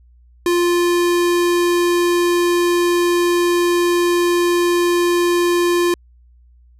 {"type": "tone", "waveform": "square", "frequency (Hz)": 349.2, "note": "F4", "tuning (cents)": 0, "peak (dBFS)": -14, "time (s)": [0.46, 5.94], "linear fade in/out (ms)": 2, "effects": ["added 60 Hz sine -46 dBFS peak until 6.79 s", "resampled to 32000 Hz"]}